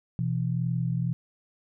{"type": "tone pair together", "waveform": "sine", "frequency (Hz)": [125.26, 167.2], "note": ["B2", "E3"], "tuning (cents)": [25, 25], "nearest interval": "perfect fourth", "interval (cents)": 500, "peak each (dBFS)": [-27, -28], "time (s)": [0.19, 1.13], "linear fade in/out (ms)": 0, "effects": []}